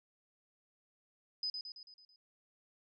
sine tone with echo, 5010 Hz, D#8, 11 cents sharp, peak -34 dBFS, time 1.43-1.5 s, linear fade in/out 2 ms, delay 110 ms, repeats 6, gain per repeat -5 dB, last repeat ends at 2.16 s, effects none

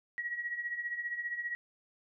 sine tone with tremolo, 1912 Hz, A#6, 43 cents sharp, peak -31 dBFS, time 0.18-1.55 s, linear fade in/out 0 ms, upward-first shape triangle, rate 15 Hz, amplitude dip 75%, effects none

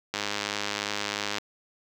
click train, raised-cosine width 0.2 ms, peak -11 dBFS, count 129, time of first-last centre 0.14-1.383 s, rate 103 Hz, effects high-pass 60 Hz 12 dB/octave + 7-bit

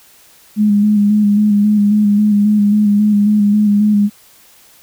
sine tone with vibrato, 207.7 Hz, G#3, in tune, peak -8 dBFS, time 0.56-4.1 s, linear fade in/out 50 ms, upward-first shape square, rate 3.7 Hz, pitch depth 26 cents each way, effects white hiss -46 dBFS RMS until 4.82 s

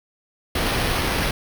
pink noise with sample-and-hold, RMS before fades -22 dBFS, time 0.55-1.31 s, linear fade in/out 5 ms, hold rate 7350 Hz, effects none

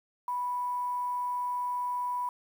sine tone with quantisation, 985 Hz, B5, 5 cents flat, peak -29 dBFS, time 0.28-2.29 s, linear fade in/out 2 ms, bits 9, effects none

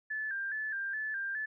sine tone with vibrato, 1661.2 Hz, G#6, in tune, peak -33 dBFS, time 0.1-1.46 s, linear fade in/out 10 ms, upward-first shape square, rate 2.4 Hz, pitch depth 76 cents each way, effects none

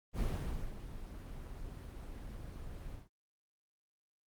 brown noise with ADSR envelope, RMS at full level -33 dBFS, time 0.13-3.09 s, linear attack 61 ms, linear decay 520 ms, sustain -12 dB, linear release 160 ms, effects Opus 24 kbps

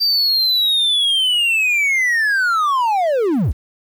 triangle linear sweep, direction down, 4699 to 38.89 Hz, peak -12 dBFS, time 0-3.53 s, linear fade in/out 20 ms, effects 8-bit

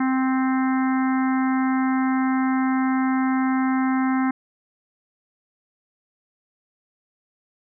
harmonic tone, 261.6 Hz, C4, in tune, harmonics 1 / 3 / 4 / 5 / 6 / 7 / 8, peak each -19 / -29 / -31 / -33 / -35 / -36 / -37 dBFS, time 0-4.31 s, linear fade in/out 5 ms, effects none

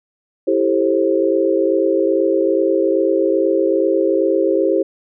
sine chord, A minor seventh, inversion second, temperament equal with one note detuned, 329.6 / 392 / 440 / 531.8 Hz, E4 / G4 / A4 / C5, 0 / 0 / 0 / +28 cents, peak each -18 / -17 / -23 / -18 dBFS, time 0.47-4.83 s, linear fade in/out 10 ms, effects none

